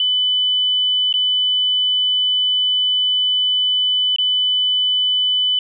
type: tone with dropouts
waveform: sine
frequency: 3000 Hz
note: F#7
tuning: 23 cents sharp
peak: -14 dBFS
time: 0-5.59 s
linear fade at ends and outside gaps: 2 ms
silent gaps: 1.127-1.139 / 4.162-4.184 s
effects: none